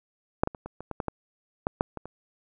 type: clicks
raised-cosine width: 1 ms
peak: -6 / -13 / -25 / -23 / -24 / -19 / -15 / -14 / -11 / -8 / -21 / -25 dBFS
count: 12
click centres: 0.435 / 0.474 / 0.548 / 0.66 / 0.806 / 0.913 / 1.002 / 1.083 / 1.669 / 1.809 / 1.973 / 2.056 s
effects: none